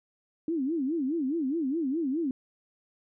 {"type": "tone with vibrato", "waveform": "sine", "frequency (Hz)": 295.8, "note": "D4", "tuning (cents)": 13, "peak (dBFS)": -26, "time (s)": [0.48, 2.31], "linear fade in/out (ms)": 2, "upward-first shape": "sine", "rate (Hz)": 4.8, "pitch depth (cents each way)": 250, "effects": []}